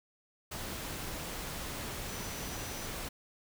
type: tone in noise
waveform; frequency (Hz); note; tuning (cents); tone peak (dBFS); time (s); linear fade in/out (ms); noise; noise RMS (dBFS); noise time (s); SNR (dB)
sine; 5940; F#8; +6; -49; 2.08-2.87; 10; pink; -40; 0.51-3.09; -12
effects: none

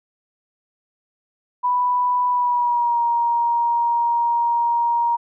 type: tone with pitch glide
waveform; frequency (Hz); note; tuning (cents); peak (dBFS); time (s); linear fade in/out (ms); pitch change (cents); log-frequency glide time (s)
sine; 987.8 to 941.6; B5 to A#5; 0 to +17; -16; 1.63-5.17; 20; -83; 2.29-3.01
effects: none

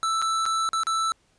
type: tone with dropouts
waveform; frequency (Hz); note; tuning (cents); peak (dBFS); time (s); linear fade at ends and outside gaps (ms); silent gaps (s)
square; 1322; E6; +5; -23; 0.03-1.12; 0; 0.217-0.223 / 0.455-0.462 / 0.69-0.732 / 0.834-0.869
effects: pink hiss -65 dBFS RMS until 1.38 s + resampled to 22050 Hz

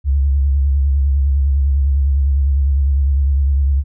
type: tone with vibrato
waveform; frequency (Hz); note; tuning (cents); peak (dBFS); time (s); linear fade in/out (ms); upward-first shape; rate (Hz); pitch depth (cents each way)
sine; 69.2; C#2; -2; -11; 0.04-3.84; 50; triangle; 9.9; 81
effects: none

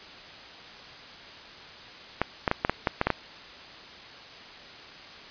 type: clicks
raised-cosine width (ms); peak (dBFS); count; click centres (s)
0.5; -7; 9; 2.216 / 2.478 / 2.514 / 2.649 / 2.696 / 2.872 / 3.014 / 3.07 / 3.103
effects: white hiss -45 dBFS RMS until 5.3 s + resampled to 11025 Hz

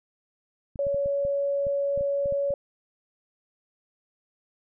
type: clicks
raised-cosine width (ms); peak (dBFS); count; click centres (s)
5; -27; 11; 0.758 / 0.868 / 0.945 / 1.059 / 1.251 / 1.668 / 1.976 / 2.009 / 2.258 / 2.324 / 2.506
type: tone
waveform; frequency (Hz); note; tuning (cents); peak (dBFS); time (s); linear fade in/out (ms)
sine; 562; C#5; +24; -23; 0.79-2.54; 2
effects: none

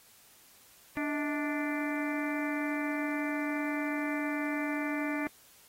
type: harmonic tone with a mistuned harmonic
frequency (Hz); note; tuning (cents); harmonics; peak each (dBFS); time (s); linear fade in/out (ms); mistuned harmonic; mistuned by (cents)
293.7; D4; 0; 1 / 2 / 3 / 4 / 5 / 6 / 7 / 8; -32 / -40 / -43 / -44 / -44 / -41 / -41 / -43; 0.97-5.27; 0; 2; +120
effects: white hiss -59 dBFS RMS until 5.68 s + AAC 48 kbps

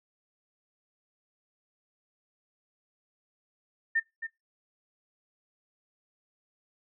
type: tone with echo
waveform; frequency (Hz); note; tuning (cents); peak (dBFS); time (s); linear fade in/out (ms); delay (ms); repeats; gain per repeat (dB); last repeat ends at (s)
sine; 1806; A6; +45; -23; 3.95-4; 10; 270; 1; -10; 4.27
effects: noise-tail reverb RT60 0.2 s tail -23 dB re dry

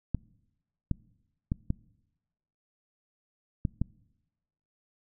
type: clicks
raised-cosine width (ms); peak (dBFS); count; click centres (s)
5; -15; 6; 0.147 / 0.913 / 1.519 / 1.704 / 3.652 / 3.816
effects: noise-tail reverb RT60 1.0 s tail -24 dB re dry

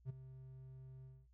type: tone with ADSR envelope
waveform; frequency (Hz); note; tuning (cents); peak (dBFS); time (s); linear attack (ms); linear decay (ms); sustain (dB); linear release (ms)
triangle; 130.81; C3; 0; -36; 0.05-1.28; 48; 11; -14; 240
effects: added 60 Hz sine -65 dBFS peak until 1.33 s

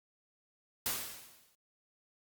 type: noise with exponential decay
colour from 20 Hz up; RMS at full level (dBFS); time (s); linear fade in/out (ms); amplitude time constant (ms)
white; -32; 0.86-1.55; 1; 150
effects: Opus 48 kbps

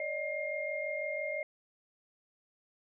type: tone cluster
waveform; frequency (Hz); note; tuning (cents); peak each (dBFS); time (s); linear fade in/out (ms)
sine; 571 / 617 / 2122; D5 / D#5 / C7; -49 / -15 / +24; -39 / -37 / -37; 0-1.43; 2
effects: none

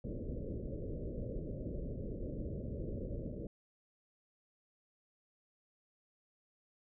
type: low-pass noise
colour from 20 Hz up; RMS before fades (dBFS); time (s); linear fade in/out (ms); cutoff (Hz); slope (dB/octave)
pink; -41; 0.04-3.47; 2; 590; 96
effects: none

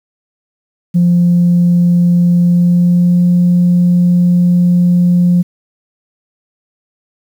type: tone with pitch glide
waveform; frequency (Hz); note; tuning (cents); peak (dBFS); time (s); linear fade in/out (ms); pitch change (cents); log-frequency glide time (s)
sine; 174.61 to 176.54; F3 to F3; 0 to +19; -5; 0.94-5.43; 20; +19; 2.42-3.26
effects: tanh soft clip ceiling -3 dBFS + 7-bit

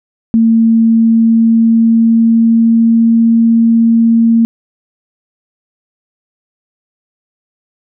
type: tone with pitch glide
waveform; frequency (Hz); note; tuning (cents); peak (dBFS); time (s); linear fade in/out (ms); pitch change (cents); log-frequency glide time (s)
sine; 226.6 to 229.1; A#3 to A#3; -49 to -30; -5; 0.34-4.45; 0; +19; 0.84-3.31
effects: none

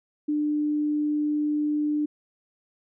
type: tone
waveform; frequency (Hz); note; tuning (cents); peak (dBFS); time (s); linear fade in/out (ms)
sine; 298.4; D4; +28; -22; 0.28-2.06; 10
effects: none

